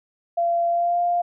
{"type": "tone with pitch glide", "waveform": "sine", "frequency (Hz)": [685, 699.8], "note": ["F5", "F5"], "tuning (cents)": [-34, 3], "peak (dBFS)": -18, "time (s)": [0.37, 1.22], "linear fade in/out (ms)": 10, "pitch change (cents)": 37, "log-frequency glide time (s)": [0.68, 1], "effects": []}